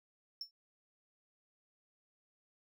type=tone with exponential decay; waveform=triangle; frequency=5400 Hz; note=E8; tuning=41 cents sharp; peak=-35 dBFS; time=0.41-0.51 s; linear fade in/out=2 ms; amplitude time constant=21 ms; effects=none